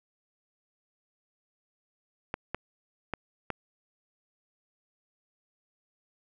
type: clicks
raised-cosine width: 0.5 ms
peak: -16 dBFS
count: 4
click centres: 2.341 / 2.546 / 3.137 / 3.503 s
effects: none